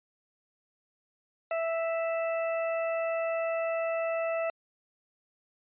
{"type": "tone", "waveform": "40% pulse", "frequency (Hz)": 659.3, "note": "E5", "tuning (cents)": 0, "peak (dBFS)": -27, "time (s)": [1.51, 4.5], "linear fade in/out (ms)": 2, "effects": ["resampled to 8000 Hz"]}